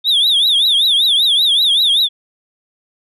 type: tone with vibrato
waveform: sine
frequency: 3557 Hz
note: A7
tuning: 18 cents sharp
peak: -7 dBFS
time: 0.04-2.09 s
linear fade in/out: 50 ms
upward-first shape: triangle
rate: 5.2 Hz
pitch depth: 200 cents each way
effects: tanh soft clip ceiling -9 dBFS